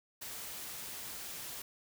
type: noise with ADSR envelope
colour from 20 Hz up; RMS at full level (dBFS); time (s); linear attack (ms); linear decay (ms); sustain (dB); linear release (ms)
white; -42; 0.21-1.62; 13; 14; -2; 4
effects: none